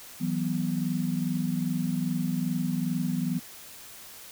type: chord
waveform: sine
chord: E suspended second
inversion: none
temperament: equal with one note detuned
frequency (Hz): 164.81 / 187.25 / 246.9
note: E3 / F#3 / B3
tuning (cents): 0 / +21 / 0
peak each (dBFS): -30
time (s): 0.2-3.4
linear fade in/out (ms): 20
effects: white hiss -46 dBFS RMS until 4.31 s